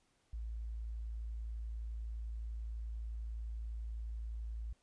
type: tone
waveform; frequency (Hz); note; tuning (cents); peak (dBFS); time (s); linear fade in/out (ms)
sine; 55.8; A1; +25; -39; 0.33-4.73; 5
effects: pink hiss -75 dBFS RMS until 4.82 s + resampled to 22050 Hz